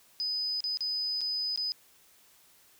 sine tone with dropouts, 5000 Hz, D#8, 8 cents sharp, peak -29 dBFS, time 0.2-1.72 s, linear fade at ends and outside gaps 0 ms, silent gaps 0.605-0.64 / 0.772-0.807 / 1.208-1.214 / 1.56-1.575 s, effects white hiss -61 dBFS RMS until 2.79 s

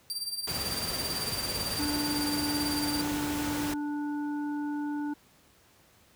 sawtooth tone with tremolo, 4699 Hz, D8, in tune, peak -27 dBFS, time 0.1-3.01 s, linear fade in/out 0 ms, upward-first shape sine, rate 18 Hz, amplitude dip 70%
pink noise, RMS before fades -35 dBFS, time 0.47-3.74 s, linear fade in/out 5 ms
harmonic tone, 293.7 Hz, D4, in tune, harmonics 1 / 3 / 5, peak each -30 / -41 / -46 dBFS, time 1.79-5.14 s, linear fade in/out 10 ms
effects pink hiss -61 dBFS RMS until 6.15 s + high-pass 60 Hz 12 dB/octave

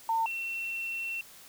sine tone pair in turn, 904 / 2709 Hz, A5 / E7, +47 / +47 cents, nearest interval octave + perfect fifth, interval 1900 cents, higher second, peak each -25 / -32 dBFS, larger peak first, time 0.09-0.26 / 0.26-1.21 s, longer second, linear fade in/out 2 ms, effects white hiss -52 dBFS RMS until 1.48 s

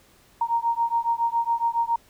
sine beating tone pair, 927 / 934.2 Hz, A#5 / A#5, -10 / +3 cents, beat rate 7.2 Hz, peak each -24 dBFS, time 0.41-1.96 s, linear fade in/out 5 ms, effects pink hiss -57 dBFS RMS until 2.09 s

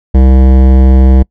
sine tone with hard clipping, 65.2 Hz, C2, 5 cents flat, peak -4 dBFS, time 0.14-1.23 s, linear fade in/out 10 ms, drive 16 dB, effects noise-tail reverb RT60 0.1 s tail -26 dB re dry

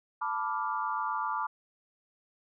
sine chord, B half-diminished seventh, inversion third, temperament equal, 880 / 987.8 / 1174.7 / 1396.9 Hz, A5 / B5 / D6 / F6, 0 / 0 / 0 / 0 cents, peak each -35 / -35 / -33 / -39 dBFS, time 0.21-1.47 s, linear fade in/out 10 ms, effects none

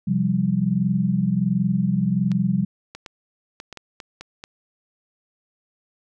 sine chord, C suspended fourth, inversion none, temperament equal, 130.81 / 174.61 / 196 Hz, C3 / F3 / G3, 0 / 0 / 0 cents, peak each -25 / -22 / -21 dBFS, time 0.07-2.65 s, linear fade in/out 10 ms
clicks, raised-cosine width 0.2 ms, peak -19 dBFS, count 9, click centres 2.317 / 2.95 / 3.062 / 3.601 / 3.727 / 3.773 / 4.002 / 4.21 / 4.439 s
effects none

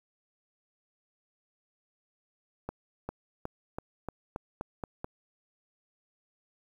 accelerating click train, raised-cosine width 1 ms, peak -21 dBFS, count 9, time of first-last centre 2.69-5.044 s, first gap 400 ms, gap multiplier 0.91, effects 9-bit

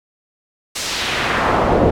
brown noise with band-pass filter sweep, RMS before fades -17 dBFS, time 0.75-1.91 s, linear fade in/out 10 ms, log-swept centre 7300 to 390 Hz, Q 1.1, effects none

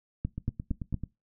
two click trains, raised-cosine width 5 ms, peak -17 / -22 dBFS, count 4 / 7, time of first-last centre 0.25-0.943 / 0.38-1.036 s, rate 4.33 / 9.14 Hz, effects noise-tail reverb RT60 0.2 s tail -20 dB re dry

